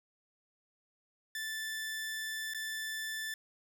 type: tone with dropouts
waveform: sawtooth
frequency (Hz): 1759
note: A6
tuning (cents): -1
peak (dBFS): -33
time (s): 1.35-3.34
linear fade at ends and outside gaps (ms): 2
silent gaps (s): 2.537-2.546
effects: none